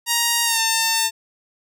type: tone with pitch glide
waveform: 5% pulse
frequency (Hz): 939 to 900.2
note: A#5 to A5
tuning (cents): +12 to +39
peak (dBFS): -5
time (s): 0.06-1.11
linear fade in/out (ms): 50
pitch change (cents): -73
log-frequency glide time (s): 0.44-0.6
effects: none